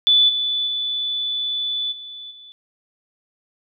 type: tone with level steps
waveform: sine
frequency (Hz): 3478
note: A7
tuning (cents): -21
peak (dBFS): -11 / -19 / -21 / -33 / -40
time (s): 0.07-2.52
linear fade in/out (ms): 0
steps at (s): 0.28 / 0.66 / 1.91 / 2.3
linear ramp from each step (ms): 20
effects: none